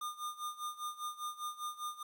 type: tone with tremolo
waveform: square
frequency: 1212 Hz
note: D#6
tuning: 46 cents flat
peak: -37 dBFS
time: 0.01-2.03 s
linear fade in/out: 5 ms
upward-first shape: sine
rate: 5 Hz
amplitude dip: 85%
effects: 11-bit